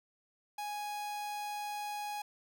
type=tone; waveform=45% pulse; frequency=830.6 Hz; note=G#5; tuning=in tune; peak=-37 dBFS; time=0.58-2.22 s; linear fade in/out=5 ms; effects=none